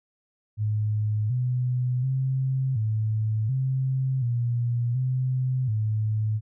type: tone with pitch steps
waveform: sine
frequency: 106.6 / 125.1 / 132.1 / 109 / 131.8 / 119.5 / 128.8 / 108.2 Hz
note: G#2 / B2 / C3 / A2 / C3 / A#2 / C3 / A2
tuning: +46 / +23 / +17 / -16 / +13 / +43 / -27 / -29 cents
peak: -22 dBFS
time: 0.57-6.41 s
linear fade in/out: 50 ms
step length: 730 ms
effects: none